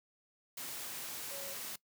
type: tone in noise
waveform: sine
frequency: 554.4 Hz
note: C#5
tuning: in tune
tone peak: -47 dBFS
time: 1.31-1.54 s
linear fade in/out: 5 ms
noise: white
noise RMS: -43 dBFS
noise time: 0.57-1.76 s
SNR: -7 dB
effects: noise-tail reverb RT60 0.1 s tail -20 dB re dry + high-pass 100 Hz 12 dB/octave